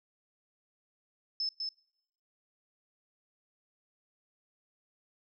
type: tone with echo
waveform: sine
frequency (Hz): 5240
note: E8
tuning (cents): -11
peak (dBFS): -30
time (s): 1.4-1.49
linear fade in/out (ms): 2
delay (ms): 200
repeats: 1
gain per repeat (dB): -3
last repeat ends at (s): 1.69
effects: noise-tail reverb RT60 0.8 s tail -24 dB re dry